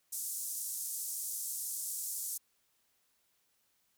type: band-pass noise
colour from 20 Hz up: white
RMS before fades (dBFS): -39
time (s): 0.12-2.38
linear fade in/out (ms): 10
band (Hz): 6600 to 13000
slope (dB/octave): 24
effects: white hiss -75 dBFS RMS until 3.97 s